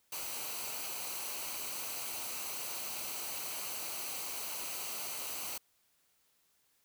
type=noise with comb filter; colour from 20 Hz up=white; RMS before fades=-40 dBFS; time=0.12-5.58 s; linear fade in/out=5 ms; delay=0.57 ms; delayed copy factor=-0.55; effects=white hiss -73 dBFS RMS until 6.84 s